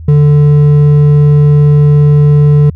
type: tone with hard clipping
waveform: sine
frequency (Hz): 147.1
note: D3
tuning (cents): +3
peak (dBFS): -4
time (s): 0.08-2.7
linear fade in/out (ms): 5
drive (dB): 5
effects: added 81 Hz sine -23 dBFS peak until 2.75 s